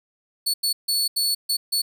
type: tone bursts at uneven times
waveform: sawtooth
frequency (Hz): 4428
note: C#8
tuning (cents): -3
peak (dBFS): -17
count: 6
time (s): 0.46-0.54 / 0.63-0.73 / 0.88-1.08 / 1.16-1.35 / 1.49-1.57 / 1.72-1.82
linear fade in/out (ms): 10
effects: none